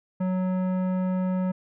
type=tone with tanh clipping; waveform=triangle; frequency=185 Hz; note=F#3; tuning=in tune; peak=-25 dBFS; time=0.2-1.52 s; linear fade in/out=10 ms; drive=18 dB; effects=none